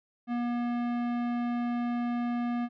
sine tone with tanh clipping, 240.1 Hz, B3, 49 cents flat, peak -30 dBFS, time 0.27-2.69 s, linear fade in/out 50 ms, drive 17 dB, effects none

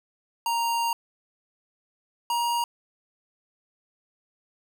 square tone pair in turn, 932.3 / 945.3 Hz, A#5 / A#5, 0 / +24 cents, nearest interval unison, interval 24 cents, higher second, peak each -24 dBFS, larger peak neither, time 0.46-0.93 / 2.3-2.64 s, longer first, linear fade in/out 2 ms, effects none

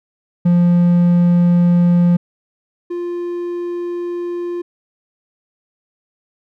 triangle tone pair in turn, 174.61 / 349.2 Hz, F3 / F4, 0 / 0 cents, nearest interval octave, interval 1200 cents, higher second, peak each -7 / -18 dBFS, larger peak first, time 0.45-2.17 / 2.9-4.62 s, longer neither, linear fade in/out 10 ms, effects none

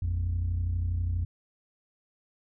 sine tone pair together, 55 / 87.31 Hz, A1 / F2, 0 / 0 cents, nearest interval minor sixth, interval 800 cents, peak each -30 / -25 dBFS, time 0.02-1.25 s, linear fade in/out 5 ms, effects tanh soft clip ceiling -23 dBFS

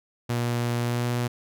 sawtooth tone with pitch glide, 119.6 to 121.06 Hz, A#2 to B2, +45 to -34 cents, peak -20 dBFS, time 0.29-1.28 s, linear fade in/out 10 ms, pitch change +21 cents, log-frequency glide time 0.84-1.06 s, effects none

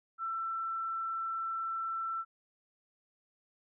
sine tone, 1338 Hz, E6, 25 cents sharp, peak -33 dBFS, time 0.18-2.25 s, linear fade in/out 50 ms, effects none

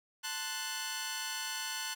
10% pulse chord, F# diminished, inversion first, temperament equal, 880 / 1046.5 / 1480 Hz, A5 / C6 / F#6, 0 / 0 / 0 cents, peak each -33 / -35 / -30 dBFS, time 0.23-1.95 s, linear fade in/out 20 ms, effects none

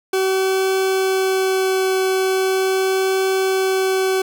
40% pulse tone with vibrato, 380 Hz, F#4, 46 cents sharp, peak -15 dBFS, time 0.13-4.22 s, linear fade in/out 5 ms, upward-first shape triangle, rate 0.4 Hz, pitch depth 8 cents each way, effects none

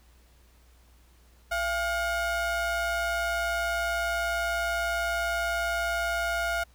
square ring-modulated tone, 370 Hz, F#4, in tune, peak -24 dBFS, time 1.51-6.64 s, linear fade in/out 10 ms, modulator 1050 Hz, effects added 60 Hz sine -56 dBFS peak until 6.74 s + pink hiss -63 dBFS RMS until 6.74 s

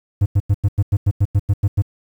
triangle tone bursts, 100 Hz, G2, 35 cents sharp, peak -9 dBFS, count 12, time 0.21-1.822 s, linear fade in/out 10 ms, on 50 ms, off 92 ms, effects 8-bit

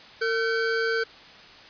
square tone pair together, 454.4 / 1528.4 Hz, A#4 / G6, -44 / -44 cents, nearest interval octave + major sixth, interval 2100 cents, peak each -26 / -27 dBFS, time 0.21-1.04 s, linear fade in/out 10 ms, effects white hiss -47 dBFS RMS until 1.69 s + resampled to 11025 Hz

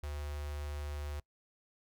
square tone with notch filter, 73.3 Hz, D2, 3 cents flat, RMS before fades -40 dBFS, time 0.03-1.2 s, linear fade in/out 5 ms, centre 230 Hz, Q 1.1, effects noise-tail reverb RT60 0.1 s tail -24 dB re dry

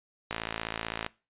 click train, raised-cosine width 0.3 ms, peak -15 dBFS, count 43, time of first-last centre 0.31-1.064 s, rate 55.7 Hz, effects noise-tail reverb RT60 0.3 s tail -21 dB re dry + resampled to 8000 Hz

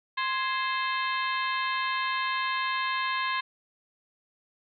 harmonic tone with a mistuned harmonic, 523.3 Hz, C5, in tune, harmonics 2 / 3 / 4 / 5 / 6 / 7 / 8, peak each -29 / -33 / -35 / -37 / -39 / -40 / -41 dBFS, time 0.17-3.41 s, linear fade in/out 10 ms, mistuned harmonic 3, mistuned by +100 cents, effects none

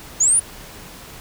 sine linear sweep, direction up, 6500 to 10000 Hz, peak -12 dBFS, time 0.2-0.4 s, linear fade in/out 10 ms, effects pink hiss -39 dBFS RMS until 1.2 s

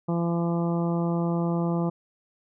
harmonic tone, 170 Hz, F3, 46 cents flat, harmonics 1 / 2 / 3 / 4 / 5 / 6 / 7, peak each -24 / -30 / -34 / -36 / -38 / -40 / -41 dBFS, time 0.08-1.9 s, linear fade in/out 10 ms, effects none

